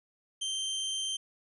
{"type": "tone", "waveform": "sawtooth", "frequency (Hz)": 3136, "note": "G7", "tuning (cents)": 0, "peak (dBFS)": -28, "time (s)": [0.41, 1.17], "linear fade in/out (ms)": 10, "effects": ["resampled to 24000 Hz"]}